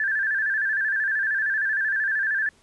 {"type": "tone with vibrato", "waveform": "sine", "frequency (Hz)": 1664, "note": "G#6", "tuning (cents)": 3, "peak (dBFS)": -21, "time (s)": [0, 2.49], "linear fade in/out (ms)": 2, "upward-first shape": "square", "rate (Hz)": 13, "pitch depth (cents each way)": 76, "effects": ["pink hiss -59 dBFS RMS until 2.62 s", "resampled to 24000 Hz"]}